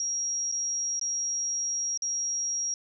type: tone with dropouts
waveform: sine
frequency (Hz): 5650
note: F8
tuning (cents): +19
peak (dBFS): -27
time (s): 0-2.74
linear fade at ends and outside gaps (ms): 1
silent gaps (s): 0.516-0.523 / 0.995-1.013 / 1.975-2.021
effects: none